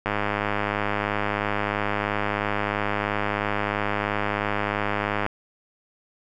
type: click train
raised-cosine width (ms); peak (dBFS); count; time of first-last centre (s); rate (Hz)
0.5; -9; 537; 0.06-5.264; 103
effects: none